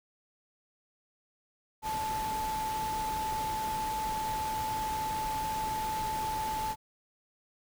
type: tone in noise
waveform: sine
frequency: 872 Hz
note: A5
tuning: 16 cents flat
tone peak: -31 dBFS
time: 1.82-6.76 s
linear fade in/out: 50 ms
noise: pink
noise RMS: -40 dBFS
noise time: 1.82-6.76 s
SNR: +6 dB
effects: none